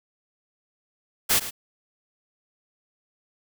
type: noise with echo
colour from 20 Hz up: white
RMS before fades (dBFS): -20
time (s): 1.29-1.4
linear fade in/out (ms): 20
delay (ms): 110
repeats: 1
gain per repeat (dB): -13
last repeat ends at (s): 1.51
effects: none